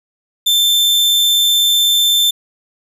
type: tone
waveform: 40% pulse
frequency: 3552 Hz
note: A7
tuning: 16 cents sharp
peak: -9 dBFS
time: 0.46-2.31 s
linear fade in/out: 10 ms
effects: none